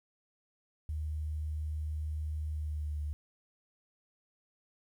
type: tone with pitch glide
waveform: sine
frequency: 76.7 to 74.47 Hz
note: D#2 to D2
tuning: -24 to +25 cents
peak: -33 dBFS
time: 0.89-3.13 s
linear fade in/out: 0 ms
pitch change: -51 cents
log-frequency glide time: 2.51-2.99 s
effects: 11-bit